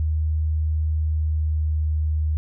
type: tone with pitch glide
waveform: sine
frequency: 77.78 to 77.11 Hz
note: D#2 to D#2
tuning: 0 to -15 cents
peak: -19 dBFS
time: 0-2.37 s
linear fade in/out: 0 ms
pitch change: -15 cents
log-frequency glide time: 1.04-1.77 s
effects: none